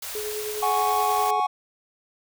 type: band-stop noise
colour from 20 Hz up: white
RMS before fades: -34 dBFS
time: 0.02-1.31 s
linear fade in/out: 5 ms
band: 110 to 470 Hz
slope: 48 dB/octave
type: tone with tremolo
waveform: sine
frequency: 424.2 Hz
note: G#4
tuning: 37 cents sharp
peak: -28 dBFS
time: 0.15-1.4 s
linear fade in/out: 2 ms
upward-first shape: sine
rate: 9.7 Hz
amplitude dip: 35%
type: chord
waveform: triangle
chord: F# suspended second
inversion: none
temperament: equal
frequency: 740 / 830.6 / 1108.7 Hz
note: F#5 / G#5 / C#6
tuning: 0 / 0 / 0 cents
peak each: -23 dBFS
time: 0.62-1.47 s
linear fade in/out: 10 ms
effects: none